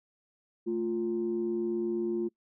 sine tone pair together, 221 / 349.2 Hz, A3 / F4, +8 / 0 cents, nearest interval minor sixth, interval 792 cents, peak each -33 / -28 dBFS, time 0.66-2.29 s, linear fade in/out 20 ms, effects noise-tail reverb RT60 0.1 s tail -24 dB re dry + tanh soft clip ceiling -22 dBFS

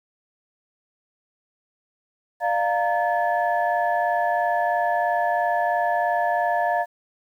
sine tone cluster, 597 / 700 / 925 / 1727 Hz, D5 / F5 / A#5 / A6, +28 / +4 / -14 / -33 cents, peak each -27 / -21 / -26 / -28 dBFS, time 2.4-6.86 s, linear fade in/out 50 ms, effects tanh soft clip ceiling -9 dBFS + 9-bit

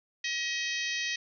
harmonic tone with a mistuned harmonic, 635 Hz, D#5, 35 cents sharp, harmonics 3 / 4 / 5 / 6 / 7 / 8 / 9 / 10, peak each -34 / -36 / -38 / -40 / -41 / -42 / -43 / -44 dBFS, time 0.24-1.16 s, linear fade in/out 5 ms, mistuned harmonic 10, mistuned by -64 cents, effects none

